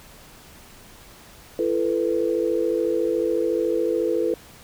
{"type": "chord", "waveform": "sine", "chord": "E suspended fourth", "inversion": "none", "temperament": "equal with one note detuned", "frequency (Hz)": [337.5, 440, 493.9], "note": ["E4", "A4", "B4"], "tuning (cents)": [41, 0, 0], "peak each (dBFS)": -24, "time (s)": [1.59, 4.34], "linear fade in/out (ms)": 2, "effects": ["pink hiss -47 dBFS RMS until 4.63 s"]}